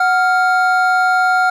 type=tone pair together; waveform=triangle; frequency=740 / 1396.9 Hz; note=F#5 / F6; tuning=0 / 0 cents; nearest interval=major seventh; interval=1100 cents; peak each=-12 dBFS; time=0-1.5 s; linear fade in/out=5 ms; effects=none